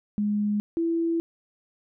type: tone pair in turn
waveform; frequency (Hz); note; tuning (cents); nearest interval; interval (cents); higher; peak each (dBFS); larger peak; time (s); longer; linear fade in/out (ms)
sine; 207.7 / 332.9; G#3 / E4; 0 / +17; minor sixth; 817; second; -22; neither; 0.18-0.6 / 0.77-1.2; second; 0
effects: none